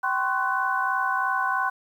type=tone cluster; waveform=sine; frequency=772 / 1033 / 1096 / 1496 Hz; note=G5 / C6 / C#6 / F#6; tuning=-27 / -22 / -20 / +19 cents; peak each=-29 / -27 / -29 / -26 dBFS; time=0.03-1.7 s; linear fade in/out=10 ms; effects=9-bit